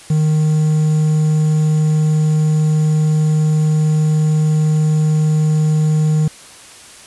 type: tone with quantisation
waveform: triangle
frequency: 154.4 Hz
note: D#3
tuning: 13 cents flat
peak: -9 dBFS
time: 0.1-6.28 s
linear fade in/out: 5 ms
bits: 6
effects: white hiss -39 dBFS RMS until 7.06 s + resampled to 24000 Hz